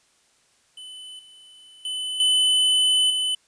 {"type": "tone with level steps", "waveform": "square", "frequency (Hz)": 3016, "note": "F#7", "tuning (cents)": 32, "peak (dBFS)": [-38, -47, -27, -17, -22], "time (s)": [0.77, 3.35], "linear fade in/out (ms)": 5, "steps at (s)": [1.19, 1.85, 2.2, 3.1], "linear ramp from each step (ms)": 2, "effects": ["white hiss -62 dBFS RMS until 3.47 s", "resampled to 22050 Hz"]}